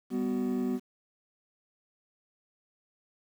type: tone cluster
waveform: triangle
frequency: 197.7 / 248.4 / 375 Hz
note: G3 / B3 / F#4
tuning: +15 / +10 / +23 cents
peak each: -32 / -27 / -33 dBFS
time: 0.1-0.8 s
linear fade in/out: 50 ms
effects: tanh soft clip ceiling -17 dBFS + 9-bit